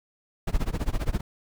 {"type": "noise with tremolo", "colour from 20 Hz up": "brown", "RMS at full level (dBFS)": -23, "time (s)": [0.47, 1.21], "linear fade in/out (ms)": 5, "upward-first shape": "sine", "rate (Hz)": 15, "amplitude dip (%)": 95, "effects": []}